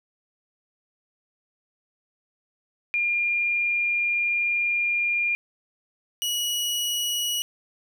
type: tone pair in turn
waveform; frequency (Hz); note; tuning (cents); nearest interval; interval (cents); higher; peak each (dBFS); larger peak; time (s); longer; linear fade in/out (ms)
sine / sawtooth; 2407 / 2917; D7 / F#7; +42 / -25; minor third; 333; second; -21; neither; 2.94-5.35 / 6.22-7.42; first; 0
effects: none